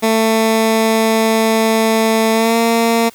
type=tone with pitch glide; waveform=15% pulse; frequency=222.5 to 229.9 Hz; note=A3 to A#3; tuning=+20 to -24 cents; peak=-5 dBFS; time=0.02-3.1 s; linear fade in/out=20 ms; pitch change=+56 cents; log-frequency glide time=2.33-2.57 s; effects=white hiss -44 dBFS RMS until 3.14 s